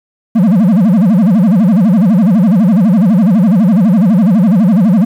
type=tone with vibrato; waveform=triangle; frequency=198.9 Hz; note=G3; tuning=25 cents sharp; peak=-3 dBFS; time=0.35-5.05 s; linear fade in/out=10 ms; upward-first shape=sine; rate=12 Hz; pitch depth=290 cents each way; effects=7-bit